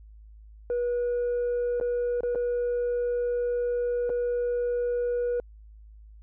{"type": "tone with dropouts", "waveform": "sine", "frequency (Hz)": 484.2, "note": "B4", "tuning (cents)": -34, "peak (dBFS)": -22, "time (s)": [0.7, 5.4], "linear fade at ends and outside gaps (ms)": 1, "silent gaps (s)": [[1.8, 1.811], [2.207, 2.233], [2.349, 2.356], [4.094, 4.1]], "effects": ["tanh soft clip ceiling -23 dBFS", "added 53 Hz sine -46 dBFS peak until 6.22 s"]}